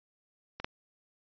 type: clicks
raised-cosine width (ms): 0.3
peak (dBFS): -23 / -17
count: 2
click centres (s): 0.6 / 0.645
effects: resampled to 11025 Hz